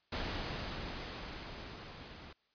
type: noise with level ramp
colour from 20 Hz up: pink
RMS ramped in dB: -37 to -51 dBFS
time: 0.12-2.33 s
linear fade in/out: 5 ms
effects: white hiss -75 dBFS RMS until 2.54 s + resampled to 11025 Hz